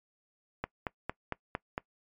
click train, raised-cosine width 0.5 ms, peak -17 dBFS, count 6, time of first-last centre 0.64-1.779 s, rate 4.39 Hz, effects noise-tail reverb RT60 0.1 s tail -22 dB re dry + MP3 96 kbps

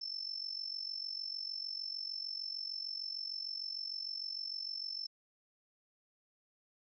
sine tone with amplitude modulation, 5310 Hz, E8, 12 cents sharp, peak -35 dBFS, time 0.01-5.07 s, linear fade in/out 10 ms, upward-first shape sine, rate 46.6 Hz, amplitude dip 80%, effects none

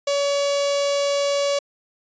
sawtooth tone with notch filter, 566 Hz, C#5, 36 cents sharp, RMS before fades -21 dBFS, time 0.07-1.59 s, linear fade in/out 5 ms, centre 1500 Hz, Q 0.86, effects resampled to 16000 Hz

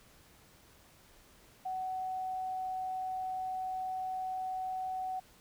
sine tone, 749 Hz, F#5, 21 cents sharp, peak -34 dBFS, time 1.65-5.2 s, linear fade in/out 10 ms, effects pink hiss -61 dBFS RMS until 5.4 s

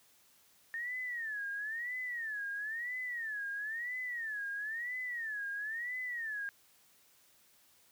sine tone with vibrato, 1807 Hz, A6, 46 cents sharp, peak -36 dBFS, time 0.74-6.49 s, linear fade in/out 0 ms, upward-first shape sine, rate 1 Hz, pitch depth 190 cents each way, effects white hiss -66 dBFS RMS until 7.91 s + high-pass 60 Hz 12 dB/octave

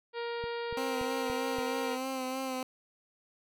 harmonic tone, 470 Hz, A#4, 14 cents sharp, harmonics 1 / 2 / 3 / 4 / 5 / 6 / 7 / 8 / 9 / 10, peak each -35 / -41 / -45 / -47 / -49 / -51 / -52 / -53 / -54 / -55 dBFS, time 0.13-1.98 s, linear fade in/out 50 ms
click train, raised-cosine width 5 ms, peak -32 dBFS, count 5, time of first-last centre 0.44-1.586 s, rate 3.49 Hz
15% pulse tone with vibrato, 261.2 Hz, C4, 3 cents flat, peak -27 dBFS, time 0.77-2.63 s, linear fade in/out 2 ms, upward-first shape sine, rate 3.2 Hz, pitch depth 29 cents each way
effects none

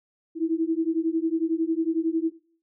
sine beating tone pair, 320.5 / 331.5 Hz, E4 / E4, -49 / +10 cents, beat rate 11 Hz, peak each -25 dBFS, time 0.35-2.32 s, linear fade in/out 50 ms, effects noise-tail reverb RT60 0.5 s tail -17 dB re dry

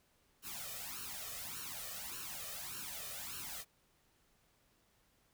white noise with flanger, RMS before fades -45 dBFS, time 0.42-3.65 s, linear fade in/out 50 ms, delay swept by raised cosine 0.71 to 1.67 ms, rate 1.7 Hz, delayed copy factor +0.8, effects pink hiss -73 dBFS RMS until 5.33 s

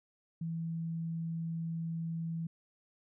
sine tone, 164.81 Hz, E3, in tune, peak -34 dBFS, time 0.41-2.47 s, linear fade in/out 5 ms, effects none

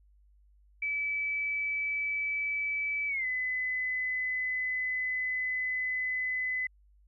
sine tone with pitch glide, 2301 to 2015 Hz, D7 to B6, -36 to +34 cents, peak -29 dBFS, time 0.82-6.67 s, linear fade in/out 5 ms, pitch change -230 cents, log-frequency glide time 3.08-3.26 s, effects added 50 Hz sine -59 dBFS peak until 7.07 s

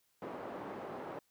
pink band-pass noise, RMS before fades -44 dBFS, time 0.22-1.19 s, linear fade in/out 2 ms, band 310 to 940 Hz, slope 12 dB/octave, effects white hiss -75 dBFS RMS until 1.3 s

